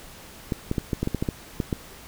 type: clicks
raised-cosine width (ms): 3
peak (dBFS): -11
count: 11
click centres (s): 0.522 / 0.714 / 0.782 / 0.932 / 1.03 / 1.074 / 1.147 / 1.225 / 1.288 / 1.602 / 1.728
effects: pink hiss -45 dBFS RMS until 2.07 s